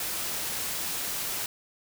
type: noise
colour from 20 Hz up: white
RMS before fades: -32 dBFS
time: 0-1.46 s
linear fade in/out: 2 ms
effects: none